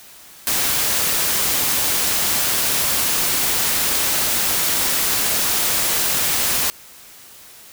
white noise, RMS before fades -19 dBFS, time 0.47-6.7 s, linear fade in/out 0 ms, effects white hiss -43 dBFS RMS until 7.72 s

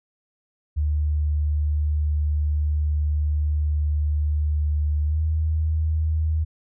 sine tone with pitch glide, 74.9 to 78.58 Hz, D2 to D#2, +35 to +18 cents, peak -19 dBFS, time 0.76-6.45 s, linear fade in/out 20 ms, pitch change +83 cents, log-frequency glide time 5.05-5.21 s, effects none

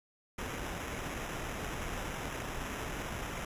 pink noise with sample-and-hold, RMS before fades -39 dBFS, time 0.38-3.45 s, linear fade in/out 5 ms, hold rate 4410 Hz, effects resampled to 32000 Hz

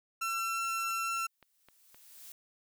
30% pulse tone, 1349 Hz, E6, 40 cents sharp, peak -29 dBFS, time 0.21-1.27 s, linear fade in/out 10 ms
click train, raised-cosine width 0.3 ms, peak -39 dBFS, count 6, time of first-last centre 0.65-1.945 s, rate 3.86 Hz
blue noise with exponential growth, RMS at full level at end -48 dBFS, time 1.07-2.32 s, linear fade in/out 2 ms, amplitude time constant 270 ms
effects none

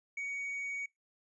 triangle tone, 2244 Hz, C#7, 21 cents sharp, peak -34 dBFS, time 0.17-0.86 s, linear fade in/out 5 ms, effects noise-tail reverb RT60 0.2 s tail -24 dB re dry + resampled to 22050 Hz

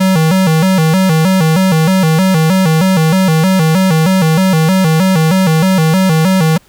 square tone with vibrato, 173.4 Hz, F3, 12 cents flat, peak -8 dBFS, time 0-6.58 s, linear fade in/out 10 ms, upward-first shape square, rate 3.2 Hz, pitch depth 150 cents each way, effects pink hiss -48 dBFS RMS until 6.68 s

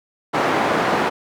white band-pass noise, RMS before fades -19 dBFS, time 0.33-1.1 s, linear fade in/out 20 ms, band 200 to 1100 Hz, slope 12 dB/octave, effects none

